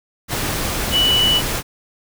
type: tone in noise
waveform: sine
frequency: 2960 Hz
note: F#7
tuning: in tune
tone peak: -13 dBFS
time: 0.91-1.42 s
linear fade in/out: 50 ms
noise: pink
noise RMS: -22 dBFS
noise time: 0.28-1.63 s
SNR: +6 dB
effects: none